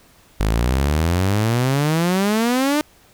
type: exponential sweep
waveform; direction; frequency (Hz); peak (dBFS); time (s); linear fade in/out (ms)
sawtooth; up; 50.5 to 306.1; -12; 0.4-2.81; 0
effects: pink hiss -52 dBFS RMS until 3.13 s